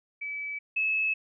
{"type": "tone pair in turn", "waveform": "sine", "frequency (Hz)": [2296, 2594], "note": ["D7", "E7"], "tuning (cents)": [-40, -28], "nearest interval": "major second", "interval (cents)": 212, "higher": "second", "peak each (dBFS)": [-32, -24], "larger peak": "second", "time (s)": [[0.21, 0.59], [0.76, 1.14]], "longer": "neither", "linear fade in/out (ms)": 10, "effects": []}